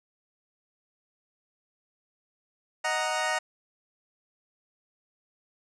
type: chord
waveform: 20% pulse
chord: D# minor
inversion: none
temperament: equal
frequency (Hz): 622.3 / 740 / 932.3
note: D#5 / F#5 / A#5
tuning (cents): 0 / 0 / 0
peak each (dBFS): -26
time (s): 2.84-3.39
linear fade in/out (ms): 10
effects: resampled to 22050 Hz